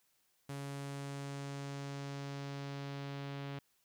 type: tone with low-pass filter sweep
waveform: sawtooth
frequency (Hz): 140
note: C#3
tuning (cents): +18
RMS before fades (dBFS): -43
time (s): 0.49-3.59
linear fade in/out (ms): 5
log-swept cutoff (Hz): 11000 to 3500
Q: 1.3
effects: white hiss -75 dBFS RMS until 3.84 s